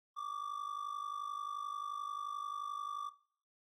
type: ring-modulated tone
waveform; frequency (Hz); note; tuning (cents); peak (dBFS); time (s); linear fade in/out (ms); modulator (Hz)
triangle; 1169; D6; -8; -34; 0.16-3.1; 20; 25.7
effects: noise-tail reverb RT60 0.5 s tail -18 dB re dry + AAC 64 kbps